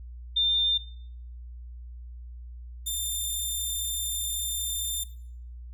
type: tone pair in turn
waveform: sine / 10% pulse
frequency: 3603 / 3589 Hz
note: A7 / A7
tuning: +40 / +34 cents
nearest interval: unison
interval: 6 cents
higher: first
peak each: -21 dBFS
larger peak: neither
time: 0.36-0.78 / 2.86-5.04 s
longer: second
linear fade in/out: 10 ms
effects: noise-tail reverb RT60 0.6 s tail -17 dB re dry + added 60 Hz sine -39 dBFS peak until 5.73 s